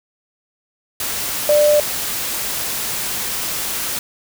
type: tone in noise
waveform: sine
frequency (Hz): 593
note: D5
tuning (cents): +17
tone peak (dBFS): -10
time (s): 1.49-1.8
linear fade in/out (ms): 2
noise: white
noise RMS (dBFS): -23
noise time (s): 1-3.99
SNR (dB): +10
effects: none